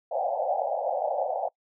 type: band-pass noise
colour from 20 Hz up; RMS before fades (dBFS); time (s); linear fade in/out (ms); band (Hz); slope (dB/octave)
white; -28; 0.11-1.49; 10; 520 to 820; 96
effects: noise-tail reverb RT60 0.1 s tail -24 dB re dry